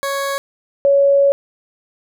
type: tone pair in turn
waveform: 20% pulse / sine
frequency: 554.4 / 558.9 Hz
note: C#5 / C#5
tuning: 0 / +14 cents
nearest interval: unison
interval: 14 cents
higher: second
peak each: -14 / -9 dBFS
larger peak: second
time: 0.03-0.38 / 0.85-1.32 s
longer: second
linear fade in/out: 0 ms
effects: none